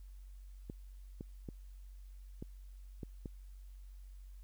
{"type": "clicks", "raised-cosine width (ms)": 3, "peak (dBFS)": -30, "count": 6, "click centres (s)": [0.699, 1.209, 1.488, 2.425, 3.032, 3.258], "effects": ["added 47 Hz sine -49 dBFS peak until 4.43 s", "white hiss -73 dBFS RMS until 4.43 s"]}